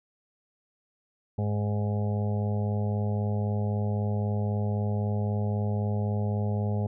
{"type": "harmonic tone", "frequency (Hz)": 103.83, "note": "G#2", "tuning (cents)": 0, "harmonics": [1, 2, 4, 5, 6, 7, 8], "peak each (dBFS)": [-26, -32, -38, -40, -42, -43, -44], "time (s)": [1.38, 6.87], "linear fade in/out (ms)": 5, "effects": []}